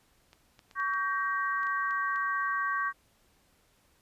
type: clicks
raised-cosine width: 0.2 ms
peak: -35 dBFS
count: 9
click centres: 0.331 / 0.592 / 0.712 / 0.8 / 0.937 / 1.632 / 1.669 / 1.909 / 2.16 s
type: chord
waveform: sine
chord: G diminished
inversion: second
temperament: just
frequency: 1128.9 / 1568 / 1881.6 Hz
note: Db6 / G6 / Bb6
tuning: +31 / 0 / +16 cents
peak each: -30 / -32 / -36 dBFS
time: 0.75-2.93 s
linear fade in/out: 50 ms
effects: pink hiss -67 dBFS RMS until 4.01 s + resampled to 32000 Hz